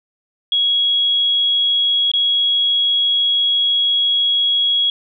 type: tone with dropouts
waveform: sine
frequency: 3322 Hz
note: G#7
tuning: in tune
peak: -13 dBFS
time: 0.52-4.9 s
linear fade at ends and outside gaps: 2 ms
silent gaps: 2.116-2.136 s
effects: none